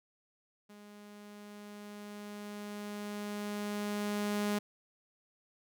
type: tone with level ramp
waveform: sawtooth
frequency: 206.8 Hz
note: G#3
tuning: 7 cents flat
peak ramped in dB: -48 to -26 dBFS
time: 0.69-4.59 s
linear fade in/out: 10 ms
effects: none